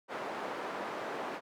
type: band-pass noise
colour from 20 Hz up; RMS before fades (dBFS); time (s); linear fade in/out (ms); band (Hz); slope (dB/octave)
white; -39; 0.08-1.41; 50; 320 to 1000; 12
effects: none